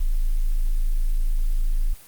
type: tone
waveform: sine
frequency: 27.42 Hz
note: A0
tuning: 5 cents flat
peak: -17 dBFS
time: 0-1.94 s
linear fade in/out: 10 ms
effects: white hiss -48 dBFS RMS until 2.07 s + Opus 24 kbps